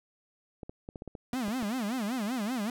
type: clicks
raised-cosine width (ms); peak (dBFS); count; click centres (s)
2; -27; 10; 0.632 / 0.695 / 0.889 / 0.958 / 1.021 / 1.077 / 1.152 / 1.336 / 1.482 / 1.627
type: tone with vibrato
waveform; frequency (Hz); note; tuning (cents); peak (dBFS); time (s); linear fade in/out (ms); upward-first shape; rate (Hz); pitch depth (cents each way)
45% pulse; 230; A#3; -23; -30; 1.33-2.7; 2; sine; 5.2; 240
effects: none